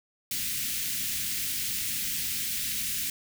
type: band-stop noise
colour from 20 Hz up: white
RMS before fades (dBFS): -31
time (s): 0.31-3.1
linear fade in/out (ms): 2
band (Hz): 260 to 1900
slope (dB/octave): 24
effects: none